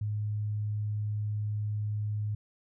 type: tone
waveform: sine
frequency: 105.3 Hz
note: G#2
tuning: 24 cents sharp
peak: -29 dBFS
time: 0.01-2.35 s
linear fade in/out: 5 ms
effects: none